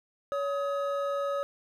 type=tone pair together; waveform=triangle; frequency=563 / 1263.9 Hz; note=C#5 / D#6; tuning=+27 / +27 cents; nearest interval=octave + major second; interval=1400 cents; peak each=-27 / -32 dBFS; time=0.32-1.43 s; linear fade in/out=0 ms; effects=none